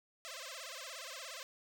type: tone with vibrato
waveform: 5% pulse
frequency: 588 Hz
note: D5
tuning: 2 cents sharp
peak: -33 dBFS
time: 0.25-1.43 s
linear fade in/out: 0 ms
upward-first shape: sine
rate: 17 Hz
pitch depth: 250 cents each way
effects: none